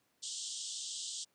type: band-pass noise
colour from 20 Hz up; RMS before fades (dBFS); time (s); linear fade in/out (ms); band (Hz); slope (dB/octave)
white; -42; 0.22-1.25; 20; 3000 to 8500; 96
effects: pink hiss -75 dBFS RMS until 1.34 s + high-pass 150 Hz 12 dB/octave